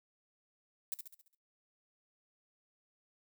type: noise with echo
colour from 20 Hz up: violet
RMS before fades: -37 dBFS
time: 0.92-0.94 s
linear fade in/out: 0 ms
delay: 68 ms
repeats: 6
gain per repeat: -6 dB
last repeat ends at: 1.348 s
effects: noise-tail reverb RT60 0.2 s tail -19 dB re dry